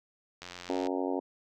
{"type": "click train", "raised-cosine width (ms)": 0.2, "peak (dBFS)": -25, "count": 41, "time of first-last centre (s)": [0.42, 0.87], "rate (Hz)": 88.9}
{"type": "harmonic tone", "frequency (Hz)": 92, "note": "F#2", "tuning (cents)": -9, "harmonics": [3, 4, 5, 6, 7, 8, 9, 10], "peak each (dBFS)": [-33, -35, -37, -39, -40, -41, -42, -43], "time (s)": [0.69, 1.2], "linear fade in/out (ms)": 10}
{"effects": []}